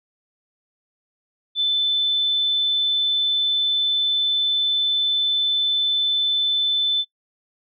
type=tone; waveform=sine; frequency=3520 Hz; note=A7; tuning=in tune; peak=-17 dBFS; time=1.55-7.05 s; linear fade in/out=50 ms; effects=noise-tail reverb RT60 0.1 s tail -24 dB re dry